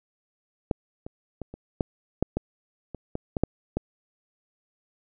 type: clicks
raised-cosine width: 2 ms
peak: -9 / -23 / -20 / -26 / -10 / -8 / -12 / -22 / -16 / -13 / -7 / -12 dBFS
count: 12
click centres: 0.712 / 1.065 / 1.417 / 1.54 / 1.808 / 2.226 / 2.37 / 2.947 / 3.154 / 3.368 / 3.436 / 3.77 s
effects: none